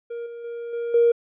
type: tone with level steps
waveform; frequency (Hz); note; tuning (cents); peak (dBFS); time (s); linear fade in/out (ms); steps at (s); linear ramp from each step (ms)
triangle; 470; A#4; +14; -27 / -32 / -28 / -23 / -10; 0.1-1.12; 10; 0.26 / 0.44 / 0.73 / 0.94; 5
effects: tanh soft clip ceiling -11 dBFS + resampled to 8000 Hz